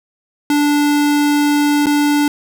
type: tone with dropouts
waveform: square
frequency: 292.3 Hz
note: D4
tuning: 8 cents flat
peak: -12 dBFS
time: 0.5-2.28 s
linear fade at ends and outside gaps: 2 ms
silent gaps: 1.859-1.867 s
effects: none